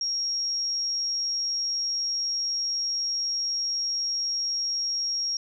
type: tone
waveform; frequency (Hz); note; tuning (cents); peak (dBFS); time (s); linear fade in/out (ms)
sine; 5588; F8; 0; -25; 0.01-5.37; 2
effects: none